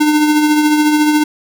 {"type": "tone with tremolo", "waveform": "square", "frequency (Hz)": 301.7, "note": "D4", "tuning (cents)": 47, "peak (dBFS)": -8, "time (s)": [0, 1.24], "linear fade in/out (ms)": 10, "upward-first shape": "triangle", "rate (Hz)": 14, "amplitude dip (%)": 45, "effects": []}